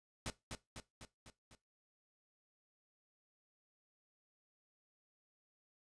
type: noise with echo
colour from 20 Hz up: pink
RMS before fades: -41 dBFS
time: 0.26-0.3 s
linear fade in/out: 0 ms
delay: 250 ms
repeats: 5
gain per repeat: -4 dB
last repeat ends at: 1.55 s
effects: noise-tail reverb RT60 0.2 s tail -18 dB re dry + resampled to 22050 Hz